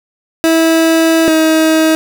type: tone pair in turn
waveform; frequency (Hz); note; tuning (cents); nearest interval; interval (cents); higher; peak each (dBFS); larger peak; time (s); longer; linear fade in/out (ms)
30% pulse; 325.7 / 317.7; E4 / D#4; -21 / +36; unison; 43; first; -5; neither; 0.44-1.28 / 1.28-1.95; first; 0
effects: none